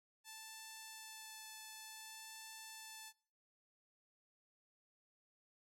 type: tone with vibrato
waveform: 5% pulse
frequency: 878 Hz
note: A5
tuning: 4 cents flat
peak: -39 dBFS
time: 0.24-3.13 s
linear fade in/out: 50 ms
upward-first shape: sine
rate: 0.55 Hz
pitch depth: 9 cents each way
effects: noise-tail reverb RT60 0.5 s tail -24 dB re dry